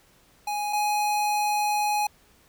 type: tone pair in turn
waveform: square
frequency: 830.6 / 835.1 Hz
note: G#5 / G#5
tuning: 0 / +9 cents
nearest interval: unison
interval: 9 cents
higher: second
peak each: -27 / -23 dBFS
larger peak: second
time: 0.47-0.73 / 0.73-2.07 s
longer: second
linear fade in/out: 5 ms
effects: pink hiss -59 dBFS RMS until 2.48 s